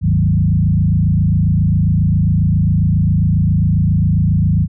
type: tone with frequency modulation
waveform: sine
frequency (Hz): 127.5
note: C3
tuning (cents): -44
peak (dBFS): -10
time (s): 0.01-4.68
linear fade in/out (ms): 50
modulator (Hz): 27.4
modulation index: 2.1
effects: none